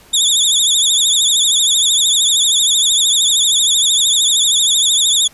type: tone with vibrato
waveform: 25% pulse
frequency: 3562 Hz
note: A7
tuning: 21 cents sharp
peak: -6 dBFS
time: 0.13-5.28 s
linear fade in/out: 10 ms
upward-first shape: triangle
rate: 13 Hz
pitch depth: 130 cents each way
effects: pink hiss -45 dBFS RMS until 5.33 s + resampled to 32000 Hz